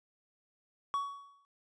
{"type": "tone with exponential decay", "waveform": "triangle", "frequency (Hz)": 1123, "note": "C#6", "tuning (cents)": 22, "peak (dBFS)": -26, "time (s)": [0.94, 1.45], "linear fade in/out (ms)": 0, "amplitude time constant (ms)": 110, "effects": ["resampled to 24000 Hz"]}